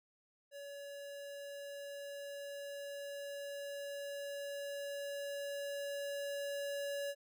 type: tone with level ramp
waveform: square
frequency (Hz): 566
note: C#5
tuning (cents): +36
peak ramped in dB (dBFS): -47 to -38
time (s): 0.51-7.15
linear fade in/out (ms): 50
effects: none